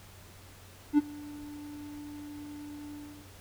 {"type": "tone with ADSR envelope", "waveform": "triangle", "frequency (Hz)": 294.2, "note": "D4", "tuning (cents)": 3, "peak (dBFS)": -15, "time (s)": [0.93, 3.31], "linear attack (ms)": 50, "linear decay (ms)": 25, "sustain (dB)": -24, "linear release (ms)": 350, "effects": ["added 93 Hz sine -54 dBFS peak until 3.4 s", "pink hiss -54 dBFS RMS until 3.4 s"]}